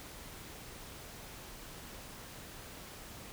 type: silence
effects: pink hiss -49 dBFS RMS until 3.32 s